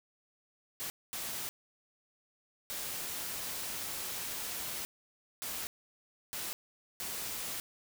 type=noise bursts at uneven times; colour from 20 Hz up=white; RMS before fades=-39 dBFS; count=6; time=0.8-0.9 / 1.13-1.49 / 2.7-4.85 / 5.42-5.67 / 6.33-6.53 / 7-7.6 s; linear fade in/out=0 ms; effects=none